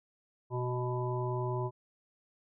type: harmonic tone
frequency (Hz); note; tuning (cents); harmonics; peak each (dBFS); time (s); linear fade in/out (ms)
124.3; B2; +12; 1 / 3 / 5 / 7 / 8; -33 / -36 / -42 / -43 / -40; 0.5-1.71; 50
effects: none